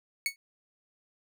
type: tone with exponential decay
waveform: sawtooth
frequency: 2217 Hz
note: C#7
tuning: in tune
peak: -20 dBFS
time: 0.26-0.36 s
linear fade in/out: 1 ms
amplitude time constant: 20 ms
effects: none